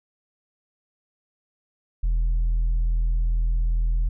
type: tone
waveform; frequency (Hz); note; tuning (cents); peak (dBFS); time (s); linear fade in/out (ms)
sine; 41.2; E1; 0; -16; 2.03-4.09; 10
effects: tanh soft clip ceiling -18 dBFS